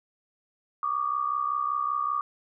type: tone pair together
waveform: sine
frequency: 1144 / 1209.2 Hz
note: D6 / D#6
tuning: -46 / -50 cents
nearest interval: minor second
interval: 96 cents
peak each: -28 dBFS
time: 0.83-2.21 s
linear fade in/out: 2 ms
effects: none